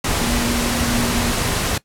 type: tone in noise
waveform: sine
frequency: 238.2 Hz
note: A#3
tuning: 38 cents sharp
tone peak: -22 dBFS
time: 0.21-1.32 s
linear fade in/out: 5 ms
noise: pink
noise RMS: -20 dBFS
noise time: 0.04-1.78 s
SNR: -5 dB
effects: noise-tail reverb RT60 0.1 s tail -19 dB re dry + low-pass 12000 Hz 12 dB/octave